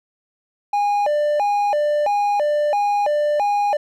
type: tone with vibrato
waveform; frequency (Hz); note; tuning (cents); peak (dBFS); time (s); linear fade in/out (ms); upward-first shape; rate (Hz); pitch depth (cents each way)
triangle; 697; F5; -4; -14; 0.73-3.77; 5; square; 1.5; 280
effects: none